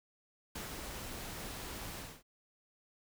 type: noise with ADSR envelope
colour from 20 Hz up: pink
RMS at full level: -42 dBFS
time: 0.55-2.23 s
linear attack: 7 ms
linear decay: 120 ms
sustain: -2 dB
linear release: 250 ms
effects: none